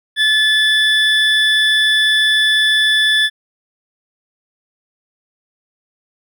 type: tone pair together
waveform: triangle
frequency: 1734 / 3466 Hz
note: A6 / A7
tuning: -26 / -27 cents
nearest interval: octave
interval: 1199 cents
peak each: -12 dBFS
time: 0.16-3.3 s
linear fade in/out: 50 ms
effects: none